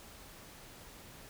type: silence
effects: pink hiss -53 dBFS RMS until 1.29 s